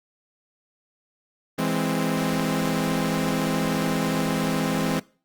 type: chord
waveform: sawtooth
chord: E augmented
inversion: none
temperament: equal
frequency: 164.81 / 207.7 / 261.6 Hz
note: E3 / G#3 / B#3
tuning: 0 / 0 / 0 cents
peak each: -23 / -23 / -22 dBFS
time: 1.58-5 s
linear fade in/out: 10 ms
effects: noise-tail reverb RT60 0.4 s tail -22 dB re dry + Opus 24 kbps